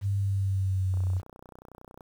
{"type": "tone with pitch glide", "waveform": "sine", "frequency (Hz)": [99.4, 92.74], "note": ["G2", "F#2"], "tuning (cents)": [25, 5], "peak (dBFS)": -24, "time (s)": [0.01, 1.22], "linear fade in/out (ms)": 50, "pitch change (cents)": -120, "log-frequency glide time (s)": [0.17, 1.04]}
{"type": "click train", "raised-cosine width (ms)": 1, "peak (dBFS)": -33, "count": 34, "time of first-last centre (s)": [0.94, 2.008], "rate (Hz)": 30.9}
{"effects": ["9-bit"]}